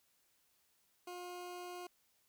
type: tone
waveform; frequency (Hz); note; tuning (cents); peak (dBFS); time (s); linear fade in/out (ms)
20% pulse; 356.5; F4; +36; -40; 1.07-1.87; 5
effects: white hiss -75 dBFS RMS until 2.28 s